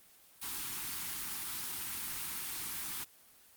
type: band-stop noise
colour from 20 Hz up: white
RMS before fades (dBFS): -39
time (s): 0.41-3.05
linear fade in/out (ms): 20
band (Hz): 380 to 810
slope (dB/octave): 48
effects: white hiss -61 dBFS RMS until 3.56 s + Opus 24 kbps